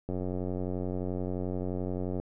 click train, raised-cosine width 2 ms, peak -21 dBFS, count 194, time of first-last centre 0.09-2.199 s, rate 91.5 Hz, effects none

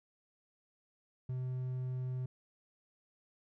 triangle tone, 127.7 Hz, C3, 42 cents flat, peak -33 dBFS, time 1.29-2.26 s, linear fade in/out 5 ms, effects none

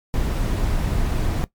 brown noise, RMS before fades -21 dBFS, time 0.14-1.44 s, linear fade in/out 0 ms, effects noise-tail reverb RT60 0.1 s tail -18 dB re dry + MP3 96 kbps

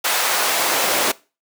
pink noise with high-pass filter sweep, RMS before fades -19 dBFS, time 0.04-1.12 s, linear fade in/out 10 ms, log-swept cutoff 910 to 420 Hz, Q 0.93, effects noise-tail reverb RT60 0.3 s tail -21 dB re dry

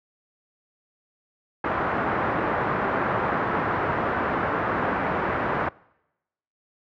white low-pass noise, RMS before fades -25 dBFS, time 1.64-5.69 s, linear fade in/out 5 ms, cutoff 1500 Hz, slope 24 dB/octave, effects noise-tail reverb RT60 0.9 s tail -24 dB re dry + high-pass 80 Hz 12 dB/octave

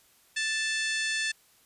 harmonic tone with a mistuned harmonic, 880 Hz, A5, in tune, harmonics 2 / 3 / 4 / 5 / 6 / 7 / 8 / 9 / 10, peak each -30 / -34 / -36 / -38 / -40 / -41 / -42 / -43 / -44 dBFS, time 0.36-1.32 s, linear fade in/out 10 ms, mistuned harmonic 9, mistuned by +41 cents, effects white hiss -62 dBFS RMS until 1.65 s + resampled to 32000 Hz

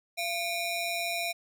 sawtooth ring-modulated tone, 1553 Hz, G6, 17 cents flat, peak -23 dBFS, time 0.17-1.33 s, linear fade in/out 20 ms, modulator 869 Hz, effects none

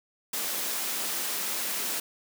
white high-pass noise, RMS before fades -31 dBFS, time 0.33-2 s, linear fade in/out 5 ms, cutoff 180 Hz, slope 96 dB/octave, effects none

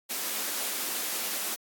white high-pass noise, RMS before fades -32 dBFS, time 0.09-1.56 s, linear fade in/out 20 ms, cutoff 200 Hz, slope 48 dB/octave, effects AAC 64 kbps

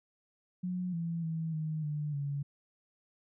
sine tone with pitch steps, 180.9 / 167.4 / 161.9 / 156.1 / 149.2 / 142 Hz, F#3 / E3 / E3 / D#3 / D3 / C#3, -39 / +27 / -31 / +6 / +28 / +42 cents, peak -32 dBFS, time 0.63-2.43 s, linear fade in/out 10 ms, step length 300 ms, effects none

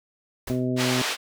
pink noise with exponential decay, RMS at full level -32 dBFS, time 0.47-0.69 s, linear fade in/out 5 ms, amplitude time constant 47 ms
harmonic tone, 126.5 Hz, B2, 42 cents sharp, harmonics 1 / 2 / 3 / 4 / 5, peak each -28 / -25 / -30 / -38 / -34 dBFS, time 0.5-1.02 s, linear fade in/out 0 ms
white band-pass noise, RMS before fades -27 dBFS, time 0.76-1.17 s, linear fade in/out 50 ms, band 470 to 4300 Hz, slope 12 dB/octave
effects none

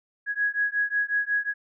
sine beating tone pair, 1661.2 / 1666.7 Hz, G#6 / G#6, 0 / +6 cents, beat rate 5.5 Hz, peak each -26 dBFS, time 0.26-1.54 s, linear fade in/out 50 ms, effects none

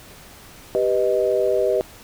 sine chord, G augmented, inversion none, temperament equal, 392 / 493.9 / 622.3 Hz, G4 / B4 / D#5, 0 / 0 / 0 cents, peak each -21 dBFS, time 0.75-1.81 s, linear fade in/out 0 ms, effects pink hiss -44 dBFS RMS until 2.03 s

